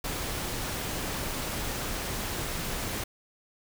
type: noise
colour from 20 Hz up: pink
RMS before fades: -33 dBFS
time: 0.04-3.04 s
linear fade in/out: 5 ms
effects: none